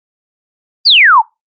sine exponential sweep, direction down, 4978 to 817 Hz, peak -3 dBFS, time 0.85-1.22 s, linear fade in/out 20 ms, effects noise-tail reverb RT60 0.2 s tail -22 dB re dry + Opus 32 kbps

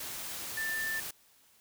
sine tone in noise, 1776 Hz, A6, 16 cents sharp, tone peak -32 dBFS, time 0.57-1 s, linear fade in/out 5 ms, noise white, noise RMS -40 dBFS, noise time 0-1.11 s, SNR +5 dB, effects white hiss -64 dBFS RMS until 1.6 s

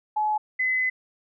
sine tone pair in turn, 852 / 2026 Hz, G#5 / B6, +44 / +44 cents, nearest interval octave + minor third, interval 1500 cents, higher second, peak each -21 dBFS, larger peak neither, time 0.16-0.38 / 0.59-0.9 s, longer second, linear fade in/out 10 ms, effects none

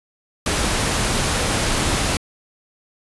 pink noise, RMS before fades -20 dBFS, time 0.46-2.17 s, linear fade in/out 2 ms, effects resampled to 24000 Hz

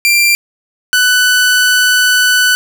sawtooth tone pair in turn, 2371 / 1493.6 Hz, D7 / F#6, +16 / +16 cents, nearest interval minor sixth, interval 800 cents, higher first, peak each -4 dBFS, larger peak neither, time 0.05-0.35 / 0.93-2.55 s, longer second, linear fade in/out 0 ms, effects none

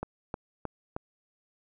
click train, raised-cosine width 1 ms, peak -19 dBFS, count 4, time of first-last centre 0.03-0.965 s, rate 3.21 Hz, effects none

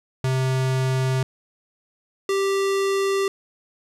square tone pair in turn, 130.81 / 392 Hz, C3 / G4, 0 / 0 cents, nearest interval octave + perfect fifth, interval 1900 cents, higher second, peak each -20 dBFS, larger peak neither, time 0.24-1.23 / 2.29-3.28 s, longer neither, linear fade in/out 2 ms, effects low-pass 10000 Hz 12 dB/octave + 10-bit

